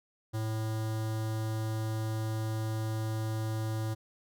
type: tone with notch filter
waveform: square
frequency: 110 Hz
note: A2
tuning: in tune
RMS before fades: -33 dBFS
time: 0.33-3.95 s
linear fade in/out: 20 ms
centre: 2400 Hz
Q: 1.6
effects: none